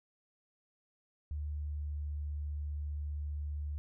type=tone with pitch glide; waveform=sine; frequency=74.3 to 73.74 Hz; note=D2 to D2; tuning=+21 to +8 cents; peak=-35 dBFS; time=1.31-3.78 s; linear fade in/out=0 ms; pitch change=-13 cents; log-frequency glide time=1.47-1.99 s; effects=none